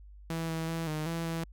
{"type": "tone with pitch steps", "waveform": "sawtooth", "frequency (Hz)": [164.2, 162.3, 164.7, 154, 166.3, 164.8], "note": ["E3", "E3", "E3", "D#3", "E3", "E3"], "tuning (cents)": [-6, -27, -1, -17, 16, 0], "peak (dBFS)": -28, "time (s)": [0.3, 1.44], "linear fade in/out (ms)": 2, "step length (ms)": 190, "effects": ["added 50 Hz sine -48 dBFS peak until 1.52 s"]}